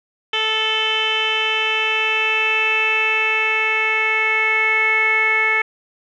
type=tone with low-pass filter sweep; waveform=10% pulse; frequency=438.1 Hz; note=A4; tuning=7 cents flat; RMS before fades=-18 dBFS; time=0.33-5.62 s; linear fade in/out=5 ms; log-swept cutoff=3200 to 2100 Hz; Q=7; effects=none